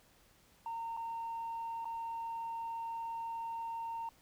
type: tone with dropouts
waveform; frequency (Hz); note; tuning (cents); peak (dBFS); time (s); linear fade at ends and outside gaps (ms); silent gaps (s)
sine; 917; A#5; -29; -36; 0.66-4.09; 2; 0.967-0.972 / 1.846-1.854
effects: tanh soft clip ceiling -35 dBFS + pink hiss -66 dBFS RMS until 4.21 s